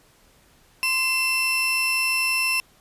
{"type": "tone pair together", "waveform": "35% pulse", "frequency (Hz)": [1038, 2677], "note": ["C6", "E7"], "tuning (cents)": [-14, 26], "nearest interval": "octave + major third", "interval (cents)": 1640, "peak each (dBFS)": [-29, -19], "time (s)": [0.83, 2.6], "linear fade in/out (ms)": 0, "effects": ["pink hiss -57 dBFS RMS until 2.8 s", "resampled to 32000 Hz"]}